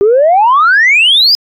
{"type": "exponential sweep", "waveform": "sine", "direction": "up", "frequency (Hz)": [390, 5080], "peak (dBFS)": -3, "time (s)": [0.01, 1.35], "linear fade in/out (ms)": 0, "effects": ["tanh soft clip ceiling -1 dBFS"]}